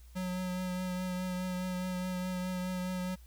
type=tone with vibrato; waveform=square; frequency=182.9 Hz; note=F#3; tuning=20 cents flat; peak=-34 dBFS; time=0.15-3.16 s; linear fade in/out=20 ms; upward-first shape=triangle; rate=4.8 Hz; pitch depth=21 cents each way; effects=added 60 Hz sine -51 dBFS peak until 3.26 s + white hiss -65 dBFS RMS until 3.26 s